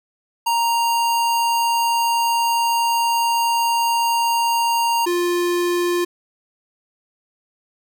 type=tone pair in turn; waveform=square; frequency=932.3 / 350.8 Hz; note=A#5 / F4; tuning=0 / +8 cents; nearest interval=octave + perfect fourth; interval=1692 cents; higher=first; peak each=-17 / -18 dBFS; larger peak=first; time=0.46-5.06 / 5.06-6.05 s; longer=first; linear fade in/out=10 ms; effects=none